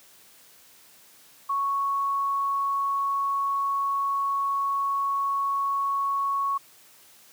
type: tone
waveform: sine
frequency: 1108.7 Hz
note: C#6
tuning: in tune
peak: -23 dBFS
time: 1.49-6.58 s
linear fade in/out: 10 ms
effects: white hiss -54 dBFS RMS until 7.32 s + high-pass 100 Hz 12 dB/octave